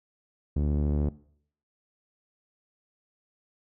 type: tone with low-pass filter sweep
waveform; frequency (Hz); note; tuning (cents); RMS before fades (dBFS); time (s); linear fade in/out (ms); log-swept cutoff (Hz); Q
sawtooth; 73.42; D2; 0; -26; 0.56-1.09; 5; 300 to 450; 0.89
effects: noise-tail reverb RT60 0.6 s tail -20 dB re dry